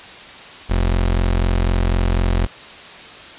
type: tone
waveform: 30% pulse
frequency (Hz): 44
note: F1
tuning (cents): +14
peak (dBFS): -12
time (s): 0.69-2.47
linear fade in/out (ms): 20
effects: white hiss -37 dBFS RMS until 3.38 s + resampled to 8000 Hz